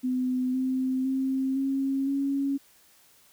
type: tone with pitch steps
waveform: sine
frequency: 254.1 / 259.6 / 265.2 / 270.9 / 276.8 Hz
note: B3 / C4 / C4 / C#4 / C#4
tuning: +49 / -13 / +23 / -40 / -2 cents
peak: -24 dBFS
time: 0.03-2.58 s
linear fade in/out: 20 ms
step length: 510 ms
effects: white hiss -59 dBFS RMS until 3.32 s